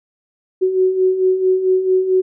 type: beating tone pair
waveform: sine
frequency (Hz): 370 / 374.5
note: F#4 / F#4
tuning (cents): 0 / +21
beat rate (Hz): 4.5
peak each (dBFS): -20 / -13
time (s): 0.61-2.22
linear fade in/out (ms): 20
effects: none